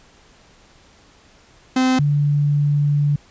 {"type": "tone pair in turn", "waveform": ["45% pulse", "sine"], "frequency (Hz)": [258, 145.38], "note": ["C4", "D3"], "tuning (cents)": [-24, -17], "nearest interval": "minor seventh", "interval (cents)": 993, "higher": "first", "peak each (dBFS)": -14, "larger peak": "neither", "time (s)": [[1.76, 1.99], [1.99, 3.16]], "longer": "second", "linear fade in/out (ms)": 5, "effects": ["pink hiss -51 dBFS RMS until 3.3 s", "resampled to 16000 Hz"]}